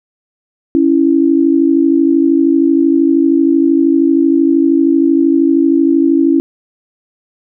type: tone pair together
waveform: sine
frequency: 277.9 / 330.8 Hz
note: C#4 / E4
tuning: +4 / +6 cents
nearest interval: minor third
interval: 302 cents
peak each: -10 dBFS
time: 0.75-6.4 s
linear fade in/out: 0 ms
effects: none